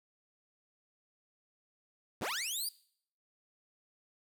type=linear sweep; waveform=15% pulse; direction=up; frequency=54.1 to 4905 Hz; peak=-28 dBFS; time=2.21-2.69 s; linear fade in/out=5 ms; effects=noise-tail reverb RT60 0.6 s tail -21 dB re dry